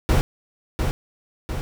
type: noise with echo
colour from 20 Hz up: brown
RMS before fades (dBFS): -17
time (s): 0.09-0.21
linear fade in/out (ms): 0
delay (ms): 700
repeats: 2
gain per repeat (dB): -5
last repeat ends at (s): 1.61
effects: none